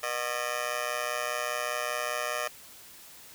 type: tone with amplitude modulation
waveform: 15% pulse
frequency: 608 Hz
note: D#5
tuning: 40 cents flat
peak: -19 dBFS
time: 0.03-2.48 s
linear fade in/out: 5 ms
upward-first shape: sine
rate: 125 Hz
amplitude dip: 100%
effects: white hiss -50 dBFS RMS until 3.34 s